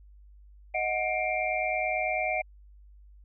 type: tone cluster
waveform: sine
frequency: 625 / 734 / 2130 / 2352 Hz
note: D#5 / F#5 / C7 / D7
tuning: +8 / -14 / +30 / +2 cents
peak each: -31 / -31 / -35 / -31 dBFS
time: 0.74-2.42 s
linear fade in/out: 10 ms
effects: added 50 Hz sine -50 dBFS peak until 3.24 s